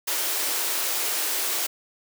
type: high-pass noise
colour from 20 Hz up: white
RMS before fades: -26 dBFS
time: 0.07-1.67 s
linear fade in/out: 10 ms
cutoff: 290 Hz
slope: 96 dB/octave
effects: none